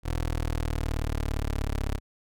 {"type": "linear sweep", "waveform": "20% pulse", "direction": "down", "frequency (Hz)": [41.2, 34.65], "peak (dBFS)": -22, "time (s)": [0.03, 2], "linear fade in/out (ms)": 50, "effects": []}